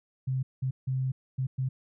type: tone bursts at uneven times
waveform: sine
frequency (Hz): 130.81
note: C3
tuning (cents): 0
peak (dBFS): -26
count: 5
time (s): 0.27-0.43 / 0.62-0.71 / 0.87-1.12 / 1.38-1.47 / 1.58-1.69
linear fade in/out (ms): 10
effects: none